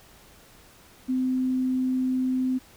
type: tone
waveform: sine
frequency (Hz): 257.3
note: C4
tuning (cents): -29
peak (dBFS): -22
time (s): 1.08-2.59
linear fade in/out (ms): 20
effects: pink hiss -53 dBFS RMS until 2.76 s